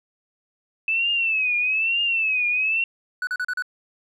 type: tone with vibrato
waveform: sine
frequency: 2615 Hz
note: E7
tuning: 15 cents flat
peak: -19 dBFS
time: 0.88-2.84 s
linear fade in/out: 2 ms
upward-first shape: triangle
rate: 1.1 Hz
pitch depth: 140 cents each way
type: tone bursts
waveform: triangle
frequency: 1482 Hz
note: F#6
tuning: 2 cents sharp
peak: -21 dBFS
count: 5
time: 3.22-3.623 s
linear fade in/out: 2 ms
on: 51 ms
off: 37 ms
effects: none